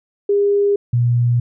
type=tone pair in turn; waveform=sine; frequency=404.9 / 120.38 Hz; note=G#4 / B2; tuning=-44 / -44 cents; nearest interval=octave + major sixth; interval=2100 cents; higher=first; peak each=-12 dBFS; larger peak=neither; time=0.29-0.76 / 0.93-1.4 s; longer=neither; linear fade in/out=5 ms; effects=none